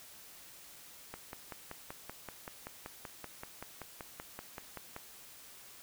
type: click train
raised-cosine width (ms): 0.5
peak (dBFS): -27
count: 21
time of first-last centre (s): 1.14-4.964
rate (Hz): 5.23
effects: white hiss -54 dBFS RMS until 5.82 s